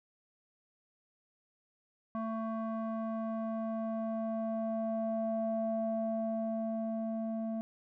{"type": "tone with low-pass filter sweep", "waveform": "square", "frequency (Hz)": 223.2, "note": "A3", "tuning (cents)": 25, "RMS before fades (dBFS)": -35, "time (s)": [2.15, 7.61], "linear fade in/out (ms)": 0, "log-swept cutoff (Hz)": [1000, 540], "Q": 4.4, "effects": []}